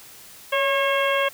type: harmonic tone with a mistuned harmonic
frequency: 543 Hz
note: C#5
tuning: 36 cents flat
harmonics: 1 / 2 / 3 / 4 / 5 / 6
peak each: -22 / -25 / -27 / -28 / -29 / -30 dBFS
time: 0.52-1.29 s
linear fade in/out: 10 ms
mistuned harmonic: 1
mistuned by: +47 cents
effects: white hiss -45 dBFS RMS until 1.33 s